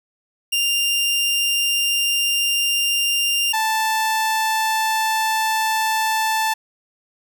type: tone pair in turn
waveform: sawtooth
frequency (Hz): 2794 / 880.1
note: F7 / A5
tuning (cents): 0 / 0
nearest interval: octave + minor sixth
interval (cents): 2000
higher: first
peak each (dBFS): -14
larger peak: neither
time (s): 0.52-3.53 / 3.53-6.54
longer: neither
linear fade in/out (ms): 10
effects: none